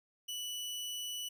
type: tone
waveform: sawtooth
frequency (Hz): 2960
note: F#7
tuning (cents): 0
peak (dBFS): -35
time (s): 0.28-1.29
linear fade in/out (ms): 10
effects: none